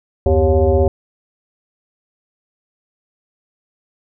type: tone with frequency modulation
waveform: sine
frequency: 231.9 Hz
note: A#3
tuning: 9 cents flat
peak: -10 dBFS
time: 0.26-0.88 s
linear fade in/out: 2 ms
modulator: 160 Hz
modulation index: 2.4
effects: none